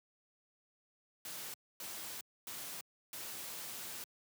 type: noise bursts at uneven times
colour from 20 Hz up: white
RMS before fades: -45 dBFS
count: 4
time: 1.25-1.54 / 1.8-2.21 / 2.47-2.81 / 3.13-4.04 s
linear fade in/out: 2 ms
effects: high-pass 100 Hz 12 dB/octave